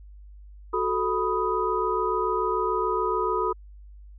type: tone cluster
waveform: sine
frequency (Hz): 371.9 / 438.8 / 987 / 1250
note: F#4 / A4 / B5 / D#6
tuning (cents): +9 / -5 / -1 / +8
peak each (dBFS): -28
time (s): 0.73-3.53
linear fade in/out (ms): 10
effects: added 50 Hz sine -43 dBFS peak until 4.18 s